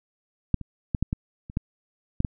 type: clicks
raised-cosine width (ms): 5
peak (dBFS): -7 / -23 / -11 / -10 / -13 / -26 / -12 / -10 / -13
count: 9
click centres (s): 0.543 / 0.613 / 0.948 / 1.026 / 1.129 / 1.499 / 1.571 / 2.204 / 2.248
effects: none